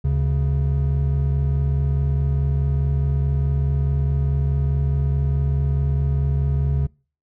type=tone pair together; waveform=triangle; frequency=73.16 / 137.9 Hz; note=D2 / C#3; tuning=-6 / -9 cents; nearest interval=major seventh; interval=1097 cents; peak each=-18 dBFS; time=0.04-6.87 s; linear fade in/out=10 ms; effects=noise-tail reverb RT60 0.4 s tail -26 dB re dry